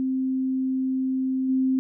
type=tone with level steps; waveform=sine; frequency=261.6 Hz; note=C4; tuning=in tune; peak=-22 / -19 dBFS; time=0-1.79 s; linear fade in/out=0 ms; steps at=1.48 s; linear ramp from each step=20 ms; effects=none